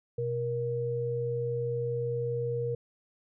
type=tone pair together; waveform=sine; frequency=125.12 / 472.4 Hz; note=B2 / A#4; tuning=+23 / +23 cents; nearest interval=octave + major seventh; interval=2300 cents; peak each=-33 / -30 dBFS; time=0.18-2.75 s; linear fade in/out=5 ms; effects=none